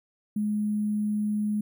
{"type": "tone with sample-and-hold", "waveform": "sine", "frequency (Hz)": 210, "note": "G#3", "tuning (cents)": 19, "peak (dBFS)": -24, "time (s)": [0.36, 1.61], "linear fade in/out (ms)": 5, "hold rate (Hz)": 11025, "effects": []}